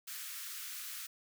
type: high-pass noise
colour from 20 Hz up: white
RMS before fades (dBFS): -44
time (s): 0.07-1.07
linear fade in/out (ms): 10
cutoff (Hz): 1200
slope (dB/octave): 48
effects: none